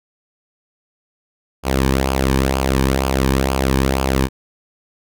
sawtooth tone with flanger, 66.5 Hz, C2, 29 cents sharp, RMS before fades -17 dBFS, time 1.63-4.29 s, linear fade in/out 50 ms, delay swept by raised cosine 0.51 to 1.51 ms, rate 2.1 Hz, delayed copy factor -0.6, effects none

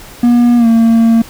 triangle tone with pitch glide, 240.1 to 228.2 Hz, B3 to A#3, -49 to -37 cents, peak -3 dBFS, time 0.23-1.22 s, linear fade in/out 5 ms, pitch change -88 cents, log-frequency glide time 0.57-0.67 s, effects pink hiss -34 dBFS RMS until 1.29 s

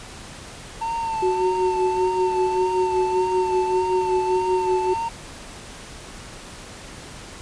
triangle tone with vibrato, 900 Hz, A5, 39 cents sharp, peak -21 dBFS, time 0.81-5.09 s, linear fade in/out 10 ms, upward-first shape sine, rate 1.7 Hz, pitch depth 40 cents each way
sine tone with tremolo, 370 Hz, F#4, in tune, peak -17 dBFS, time 1.22-4.94 s, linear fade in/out 10 ms, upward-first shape sine, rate 5.2 Hz, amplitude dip 60%
effects pink hiss -39 dBFS RMS until 7.41 s + resampled to 22050 Hz

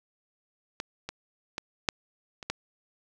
clicks, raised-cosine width 0.2 ms, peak -15 / -18 / -15 / -6 / -23 / -12 dBFS, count 6, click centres 0.801 / 1.09 / 1.581 / 1.888 / 2.428 / 2.5 s, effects none

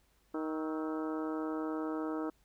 harmonic tone with a mistuned harmonic, 156.8 Hz, D#3, 14 cents sharp, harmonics 2 / 3 / 4 / 5 / 6 / 7 / 8 / 9 / 10, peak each -35 / -41 / -45 / -49 / -48 / -50 / -46 / -56 / -57 dBFS, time 0.34-2.3 s, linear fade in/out 5 ms, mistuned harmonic 8, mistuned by +61 cents, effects added 50 Hz sine -70 dBFS peak until 2.44 s + pink hiss -72 dBFS RMS until 2.44 s

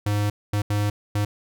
square tone bursts at uneven times, 103.5 Hz, G#2, 5 cents flat, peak -21 dBFS, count 4, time 0.06-0.3 / 0.53-0.62 / 0.7-0.9 / 1.15-1.25 s, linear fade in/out 5 ms, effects none

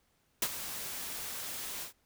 white noise with ADSR envelope, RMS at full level -28 dBFS, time 0.42-1.93 s, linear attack 3 ms, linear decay 54 ms, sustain -12 dB, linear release 110 ms, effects pink hiss -73 dBFS RMS until 2.05 s

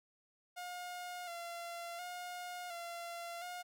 sawtooth tone with vibrato, 700 Hz, F5, 4 cents sharp, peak -39 dBFS, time 0.56-3.63 s, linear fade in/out 20 ms, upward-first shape square, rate 0.7 Hz, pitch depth 37 cents each way, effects none

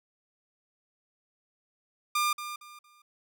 sawtooth tone with echo, 1200 Hz, D6, 37 cents sharp, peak -21 dBFS, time 2.15-2.33 s, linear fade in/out 5 ms, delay 230 ms, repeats 3, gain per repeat -11 dB, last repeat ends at 3.02 s, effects none

